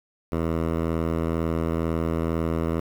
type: tone with low-pass filter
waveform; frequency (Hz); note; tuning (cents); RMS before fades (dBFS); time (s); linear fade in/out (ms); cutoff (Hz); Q
10% pulse; 82.1; E2; -6; -25; 0.32-2.8; 5; 1300; 0.68
effects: 7-bit